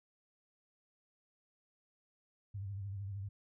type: tone with vibrato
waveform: sine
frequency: 99 Hz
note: G2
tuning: 18 cents sharp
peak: -39 dBFS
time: 2.54-3.29 s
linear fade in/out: 10 ms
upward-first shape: sine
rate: 13 Hz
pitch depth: 72 cents each way
effects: none